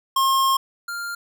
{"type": "tone pair in turn", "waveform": "square", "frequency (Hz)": [1072, 1398.2], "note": ["C6", "F6"], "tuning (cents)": [42, 2], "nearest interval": "perfect fourth", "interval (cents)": 460, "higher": "second", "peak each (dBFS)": [-17, -28], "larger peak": "first", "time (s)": [[0.16, 0.57], [0.88, 1.15]], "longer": "first", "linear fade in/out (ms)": 5, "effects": []}